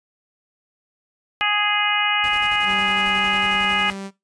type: harmonic tone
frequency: 415.3 Hz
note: G#4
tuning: in tune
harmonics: 2 / 3 / 4 / 5 / 6 / 7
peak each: -25 / -25 / -25 / -25 / -25 / -25 dBFS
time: 1.41-3.9 s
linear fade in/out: 0 ms
type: noise with tremolo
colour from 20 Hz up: pink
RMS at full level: -37 dBFS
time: 2.24-3.93 s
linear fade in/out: 0 ms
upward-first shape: square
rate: 11 Hz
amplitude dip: 55%
type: tone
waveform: sawtooth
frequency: 195.6 Hz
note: G3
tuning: 4 cents flat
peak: -26 dBFS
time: 2.64-4.11 s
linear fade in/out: 50 ms
effects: noise-tail reverb RT60 0.2 s tail -18 dB re dry + resampled to 22050 Hz